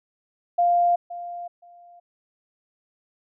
sine tone with echo, 698.5 Hz, F5, in tune, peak -16 dBFS, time 0.58-0.96 s, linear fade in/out 10 ms, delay 520 ms, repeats 2, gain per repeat -15 dB, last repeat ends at 2 s, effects none

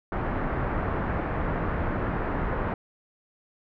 pink low-pass noise, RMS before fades -28 dBFS, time 0.12-2.74 s, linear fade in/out 2 ms, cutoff 1700 Hz, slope 24 dB/octave, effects none

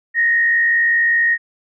sine tone with frequency modulation, 1864.7 Hz, A#6, in tune, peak -12 dBFS, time 0.14-1.38 s, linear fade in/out 50 ms, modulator 65.1 Hz, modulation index 0.54, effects none

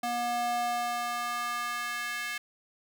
square tone with high-pass filter sweep, 240 Hz, B3, 49 cents flat, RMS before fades -32 dBFS, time 0.03-2.38 s, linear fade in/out 5 ms, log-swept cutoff 520 to 1900 Hz, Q 2.4, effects none

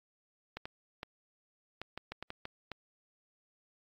clicks, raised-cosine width 0.3 ms, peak -24 dBFS, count 10, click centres 0.57 / 0.655 / 1.031 / 1.816 / 1.976 / 2.12 / 2.226 / 2.304 / 2.454 / 2.717 s, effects AAC 48 kbps

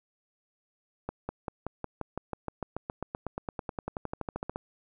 accelerating click train, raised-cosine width 1 ms, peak -19 dBFS, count 30, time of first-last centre 1.09-4.559 s, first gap 200 ms, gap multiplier 0.96, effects none

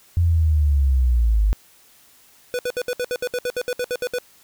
sine linear sweep, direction down, 87.31 to 49 Hz, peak -14 dBFS, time 0.17-1.53 s, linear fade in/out 0 ms
square tone bursts, 493.9 Hz, B4, in tune, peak -22 dBFS, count 15, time 2.54-4.185 s, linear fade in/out 0 ms, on 49 ms, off 65 ms
effects white hiss -53 dBFS RMS until 4.43 s

